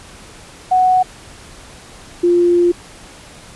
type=tone pair in turn; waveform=sine; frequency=740 / 349.2 Hz; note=F#5 / F4; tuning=0 / 0 cents; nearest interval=octave + minor second; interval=1300 cents; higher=first; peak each=-9 dBFS; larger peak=neither; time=0.71-1.03 / 2.23-2.72 s; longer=second; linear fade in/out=10 ms; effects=pink hiss -39 dBFS RMS until 3.55 s + resampled to 24000 Hz